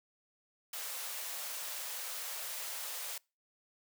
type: high-pass noise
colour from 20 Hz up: white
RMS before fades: -41 dBFS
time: 0.73-3.18 s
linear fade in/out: 5 ms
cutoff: 470 Hz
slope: 48 dB/octave
effects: noise-tail reverb RT60 0.3 s tail -26 dB re dry